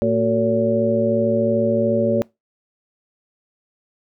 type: harmonic tone with a mistuned harmonic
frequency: 113.6 Hz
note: A#2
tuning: 44 cents flat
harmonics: 1 / 2 / 3 / 4 / 5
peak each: -27 / -20 / -23 / -23 / -19 dBFS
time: 0.02-2.22 s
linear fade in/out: 0 ms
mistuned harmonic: 3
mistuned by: +150 cents
effects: noise-tail reverb RT60 0.2 s tail -23 dB re dry